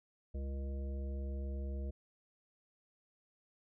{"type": "harmonic tone with a mistuned harmonic", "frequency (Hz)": 68.1, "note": "C#2", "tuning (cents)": -30, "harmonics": [1, 3, 5, 7, 9], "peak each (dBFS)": [-37, -49, -53, -54, -55], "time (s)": [0.34, 1.91], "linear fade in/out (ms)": 10, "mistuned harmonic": 5, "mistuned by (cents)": 23, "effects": []}